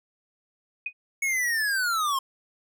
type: tone with exponential decay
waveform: sine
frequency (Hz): 2492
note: D#7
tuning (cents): +2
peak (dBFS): -24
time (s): 0.86-0.93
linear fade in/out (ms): 5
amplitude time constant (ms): 15
type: linear sweep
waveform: square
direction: down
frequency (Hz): 2217 to 1046.5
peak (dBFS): -24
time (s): 1.22-2.19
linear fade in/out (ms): 5
effects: none